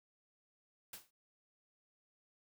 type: noise with exponential decay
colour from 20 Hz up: white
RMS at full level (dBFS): -44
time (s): 0.93-1.11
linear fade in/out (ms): 5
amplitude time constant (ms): 38
effects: none